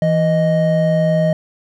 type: tone pair together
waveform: triangle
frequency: 164.81 / 622.2 Hz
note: E3 / D#5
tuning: 0 / 0 cents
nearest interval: octave + major seventh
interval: 2300 cents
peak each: -13 dBFS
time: 0.02-1.33 s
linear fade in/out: 2 ms
effects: none